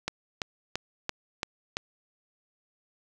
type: click train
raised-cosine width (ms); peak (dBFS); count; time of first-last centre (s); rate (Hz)
0.2; -12; 6; 0.08-1.769; 2.96
effects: none